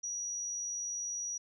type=tone; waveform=sine; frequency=5800 Hz; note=F#8; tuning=35 cents flat; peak=-35 dBFS; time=0.03-1.38 s; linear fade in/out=10 ms; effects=none